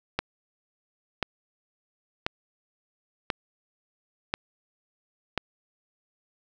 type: click train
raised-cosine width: 0.3 ms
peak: -9 dBFS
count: 6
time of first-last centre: 0.19-5.377 s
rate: 0.964 Hz
effects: none